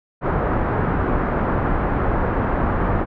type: low-pass noise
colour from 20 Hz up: pink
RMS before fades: -20 dBFS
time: 0.21-3.06 s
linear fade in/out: 50 ms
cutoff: 1500 Hz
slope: 24 dB/octave
effects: none

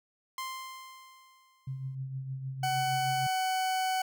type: tone with exponential decay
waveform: sawtooth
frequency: 1046.5 Hz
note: C6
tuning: in tune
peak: -30 dBFS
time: 0.38-1.95 s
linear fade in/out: 2 ms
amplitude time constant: 340 ms
type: tone with tremolo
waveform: sine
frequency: 133 Hz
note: C3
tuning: 29 cents sharp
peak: -32 dBFS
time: 1.67-3.27 s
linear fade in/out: 5 ms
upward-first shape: triangle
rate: 6.5 Hz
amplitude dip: 55%
type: tone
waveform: 40% pulse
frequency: 750 Hz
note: F#5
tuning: 23 cents sharp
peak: -27 dBFS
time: 2.63-4.02 s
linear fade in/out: 5 ms
effects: none

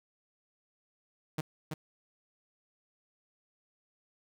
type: tone with echo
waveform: sawtooth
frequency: 155.56 Hz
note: D#3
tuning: in tune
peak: -27 dBFS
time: 1.38-1.41 s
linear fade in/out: 5 ms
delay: 330 ms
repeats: 1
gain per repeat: -4 dB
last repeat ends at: 1.74 s
effects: none

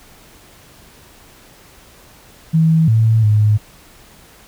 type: tone with pitch steps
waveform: sine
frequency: 161.3 / 111.7 / 106 Hz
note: E3 / A2 / G#2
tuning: -37 / +27 / +36 cents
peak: -9 dBFS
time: 2.53-3.58 s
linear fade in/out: 20 ms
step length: 350 ms
effects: pink hiss -45 dBFS RMS until 4.47 s

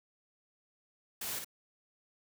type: noise with echo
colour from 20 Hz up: white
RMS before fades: -39 dBFS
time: 1.21-1.39 s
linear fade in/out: 5 ms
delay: 56 ms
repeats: 1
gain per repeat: -4 dB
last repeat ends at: 1.446 s
effects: none

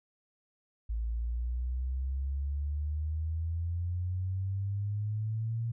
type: exponential sweep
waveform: sine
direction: up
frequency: 55 to 116.8 Hz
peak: -30 dBFS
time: 0.89-5.72 s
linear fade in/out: 10 ms
effects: none

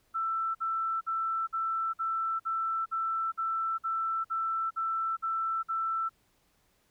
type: tone bursts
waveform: sine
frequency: 1331 Hz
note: E6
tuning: 16 cents sharp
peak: -28 dBFS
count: 13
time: 0.14-6.094 s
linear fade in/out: 20 ms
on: 410 ms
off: 52 ms
effects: pink hiss -70 dBFS RMS until 6.9 s

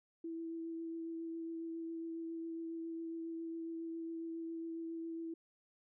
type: tone with vibrato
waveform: sine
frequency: 329.6 Hz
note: E4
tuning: in tune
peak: -40 dBFS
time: 0.24-5.34 s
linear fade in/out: 5 ms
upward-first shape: triangle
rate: 7.3 Hz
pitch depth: 14 cents each way
effects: none

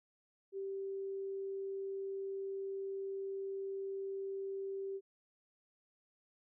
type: tone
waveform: sine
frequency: 390 Hz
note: G4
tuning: 9 cents flat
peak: -38 dBFS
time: 0.52-5.01 s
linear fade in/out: 50 ms
effects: none

